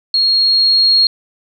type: tone with level ramp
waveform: sine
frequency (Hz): 4279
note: C8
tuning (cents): +38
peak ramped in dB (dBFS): -10 to -7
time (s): 0.14-1.07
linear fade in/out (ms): 2
effects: none